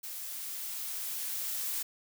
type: noise with level ramp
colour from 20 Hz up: blue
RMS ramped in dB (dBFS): -41 to -34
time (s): 0.03-1.83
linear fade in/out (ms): 10
effects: none